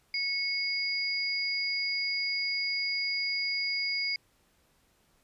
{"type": "tone pair together", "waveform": "sine", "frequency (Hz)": [2200, 4868], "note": ["C#7", "D#8"], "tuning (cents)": [-14, -39], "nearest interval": "octave + major second", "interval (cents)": 1375, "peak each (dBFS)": [-31, -31], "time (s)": [0.14, 4.16], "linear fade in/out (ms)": 2, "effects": ["pink hiss -68 dBFS RMS until 5.23 s", "resampled to 32000 Hz"]}